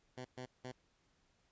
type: tone bursts at uneven times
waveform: 10% pulse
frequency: 126.9 Hz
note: B2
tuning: 47 cents sharp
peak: -36 dBFS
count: 3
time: 0.17-0.25 / 0.37-0.46 / 0.64-0.72 s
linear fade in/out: 10 ms
effects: pink hiss -75 dBFS RMS until 1.51 s + resampled to 16000 Hz